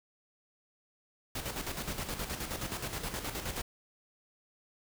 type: noise with tremolo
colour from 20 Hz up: pink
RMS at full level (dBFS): -36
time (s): 1.35-3.62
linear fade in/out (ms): 5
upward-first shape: square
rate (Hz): 9.5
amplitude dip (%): 55
effects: none